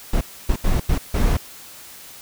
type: noise bursts at uneven times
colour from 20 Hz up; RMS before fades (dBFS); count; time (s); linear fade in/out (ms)
brown; -17; 5; 0.13-0.21 / 0.49-0.56 / 0.64-0.8 / 0.89-0.98 / 1.14-1.37; 5
effects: white hiss -41 dBFS RMS until 2.21 s